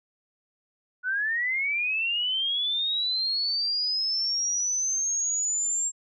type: linear sweep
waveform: sine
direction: up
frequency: 1458 to 7490 Hz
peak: -24 dBFS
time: 1.03-5.92 s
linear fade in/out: 50 ms
effects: none